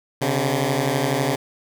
10% pulse beating tone pair, 130.81 / 142.81 Hz, C3 / D3, 0 / -48 cents, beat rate 12 Hz, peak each -14 dBFS, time 0.21-1.36 s, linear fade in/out 10 ms, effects none

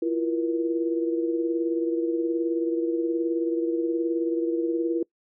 sine tone cluster, 334.9 / 353.7 / 476.2 Hz, E4 / F4 / A#4, +27 / +22 / +37 cents, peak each -24 / -32 / -29 dBFS, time 0.02-5.03 s, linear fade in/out 5 ms, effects noise-tail reverb RT60 0.1 s tail -24 dB re dry

